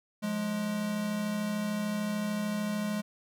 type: tone pair together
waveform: square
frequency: 176.59 / 210 Hz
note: F3 / G#3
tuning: +19 / +19 cents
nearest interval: minor third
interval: 300 cents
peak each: -39 / -31 dBFS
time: 0.22-3.02 s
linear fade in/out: 20 ms
effects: none